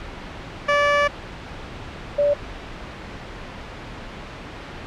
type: tone pair in turn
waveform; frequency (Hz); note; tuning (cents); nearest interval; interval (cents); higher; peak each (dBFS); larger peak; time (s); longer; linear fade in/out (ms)
15% pulse / sine; 579 / 579; D5 / D5; -25 / -25; unison; 0; neither; -9 / -15; first; 0.68-1.08 / 2.18-2.34; first; 10
effects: pink hiss -35 dBFS RMS until 4.86 s + low-pass 3000 Hz 12 dB/octave